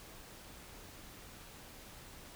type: silence
effects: pink hiss -53 dBFS RMS until 2.35 s